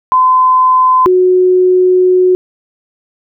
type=tone pair in turn; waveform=sine; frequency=1023 / 366.7 Hz; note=C6 / F#4; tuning=-39 / -15 cents; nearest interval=octave + tritone; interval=1776 cents; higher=first; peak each=-5 dBFS; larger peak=neither; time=0.12-1.06 / 1.06-2.35 s; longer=second; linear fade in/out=0 ms; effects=none